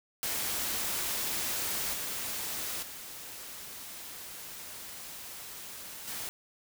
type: noise with level steps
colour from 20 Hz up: white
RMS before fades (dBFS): -33 / -36 / -44 / -38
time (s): 0.23-6.29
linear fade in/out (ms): 0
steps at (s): 1.93 / 2.82 / 6.07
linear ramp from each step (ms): 10
effects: none